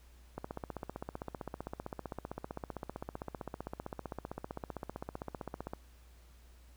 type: click train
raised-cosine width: 1 ms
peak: -25 dBFS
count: 84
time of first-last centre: 0.38-5.735 s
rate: 15.5 Hz
effects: added 60 Hz sine -56 dBFS peak until 6.76 s + pink hiss -66 dBFS RMS until 6.76 s